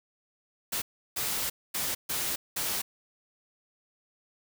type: noise bursts at uneven times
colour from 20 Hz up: white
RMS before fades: -31 dBFS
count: 5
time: 0.72-0.82 / 1.16-1.5 / 1.74-1.95 / 2.09-2.36 / 2.56-2.82 s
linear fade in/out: 10 ms
effects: none